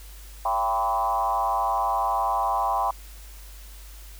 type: tone with frequency modulation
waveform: sine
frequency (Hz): 900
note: A5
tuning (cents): +39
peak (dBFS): -21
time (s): 0.45-2.91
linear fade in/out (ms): 5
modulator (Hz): 112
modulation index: 1.9
effects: added 50 Hz sine -41 dBFS peak until 4.19 s + white hiss -49 dBFS RMS until 4.19 s